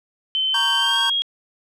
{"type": "tone with pitch glide", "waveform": "sine", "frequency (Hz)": [3073, 3275], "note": ["G7", "G#7"], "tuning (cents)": [-35, -25], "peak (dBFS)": -18, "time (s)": [0.35, 1.22], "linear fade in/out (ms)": 0, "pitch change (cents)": 110, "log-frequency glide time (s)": [0.76, 0.99]}
{"type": "chord", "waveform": "square", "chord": "G diminished", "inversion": "first", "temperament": "equal", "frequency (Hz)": [932.3, 1108.7, 1568], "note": ["Bb5", "Db6", "G6"], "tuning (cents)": [0, 0, 0], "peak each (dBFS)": [-26, -29, -25], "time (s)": [0.54, 1.1], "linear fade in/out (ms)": 5}
{"effects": ["low-pass 11000 Hz 12 dB/octave"]}